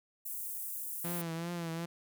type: high-pass noise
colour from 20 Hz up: white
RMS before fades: -40 dBFS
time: 0.25-1.22 s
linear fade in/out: 10 ms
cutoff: 9200 Hz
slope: 24 dB/octave
type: tone with vibrato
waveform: sawtooth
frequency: 168.8 Hz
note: E3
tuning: 41 cents sharp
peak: -32 dBFS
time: 1.04-1.86 s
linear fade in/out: 10 ms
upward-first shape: triangle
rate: 2.6 Hz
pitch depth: 69 cents each way
effects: none